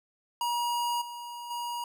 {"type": "tone with level steps", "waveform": "square", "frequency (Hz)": 955, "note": "A#5", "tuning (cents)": 42, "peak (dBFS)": [-28, -39, -33], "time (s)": [0.41, 1.84], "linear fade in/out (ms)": 2, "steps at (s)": [1.01, 1.5], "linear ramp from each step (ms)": 10, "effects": []}